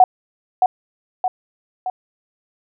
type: tone with echo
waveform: sine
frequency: 740 Hz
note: F#5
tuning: in tune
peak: -5 dBFS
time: 0-0.04 s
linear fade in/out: 2 ms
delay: 620 ms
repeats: 3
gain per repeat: -5 dB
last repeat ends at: 1.9 s
effects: none